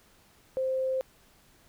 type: tone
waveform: sine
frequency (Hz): 523.3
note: C5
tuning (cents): 0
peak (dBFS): -26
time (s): 0.57-1.01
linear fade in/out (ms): 0
effects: pink hiss -61 dBFS RMS until 1.68 s